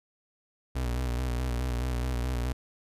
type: tone with vibrato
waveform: 35% pulse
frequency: 61.74 Hz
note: B1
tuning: in tune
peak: -26 dBFS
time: 0.75-2.53 s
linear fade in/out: 10 ms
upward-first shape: square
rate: 4.7 Hz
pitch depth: 48 cents each way
effects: resampled to 32000 Hz